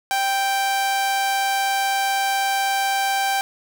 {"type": "tone with amplitude modulation", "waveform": "sawtooth", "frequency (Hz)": 784, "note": "G5", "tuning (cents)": 0, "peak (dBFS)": -14, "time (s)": [0.11, 3.41], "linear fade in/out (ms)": 0, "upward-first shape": "sine", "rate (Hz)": 237, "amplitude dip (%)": 25, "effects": []}